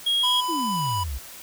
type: tone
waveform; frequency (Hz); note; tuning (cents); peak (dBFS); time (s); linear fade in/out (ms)
triangle; 3280; G#7; -22; -18; 0.06-0.41; 10
type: tone with pitch glide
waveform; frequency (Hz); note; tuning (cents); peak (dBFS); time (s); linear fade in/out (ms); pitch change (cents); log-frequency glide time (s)
square; 998 to 986.5; B5 to B5; +18 to -2; -25; 0.23-1.04; 10; -20; 0.71-0.84
type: exponential sweep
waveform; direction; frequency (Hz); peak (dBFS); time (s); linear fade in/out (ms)
sine; down; 359.8 to 58.6; -27; 0.48-1.19; 20
effects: white hiss -42 dBFS RMS until 1.42 s